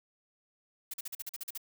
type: noise bursts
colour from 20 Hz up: blue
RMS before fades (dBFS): -39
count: 10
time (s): 0.91-1.577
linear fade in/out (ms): 5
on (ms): 28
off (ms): 43
effects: none